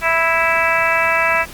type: harmonic tone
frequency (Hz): 329.6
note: E4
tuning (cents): 0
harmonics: 2 / 3 / 4 / 5 / 6 / 7 / 8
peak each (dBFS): -21 / -21 / -21 / -21 / -21 / -21 / -21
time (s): 0.01-1.46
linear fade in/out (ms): 50
effects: pink hiss -36 dBFS RMS until 1.53 s + Opus 48 kbps